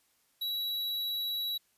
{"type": "tone", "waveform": "square", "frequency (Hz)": 3905, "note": "B7", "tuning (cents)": -20, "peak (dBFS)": -32, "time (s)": [0.41, 1.58], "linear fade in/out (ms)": 10, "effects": ["white hiss -71 dBFS RMS until 1.77 s", "resampled to 32000 Hz"]}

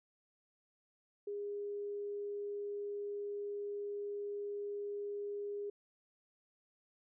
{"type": "tone", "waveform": "sine", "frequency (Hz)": 408.4, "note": "G#4", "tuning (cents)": -29, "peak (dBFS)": -38, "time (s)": [1.27, 5.7], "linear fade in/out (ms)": 5, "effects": []}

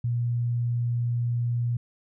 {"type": "tone", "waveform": "sine", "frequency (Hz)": 119.6, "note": "A#2", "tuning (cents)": 45, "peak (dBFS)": -23, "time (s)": [0.04, 1.77], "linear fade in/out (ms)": 5, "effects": []}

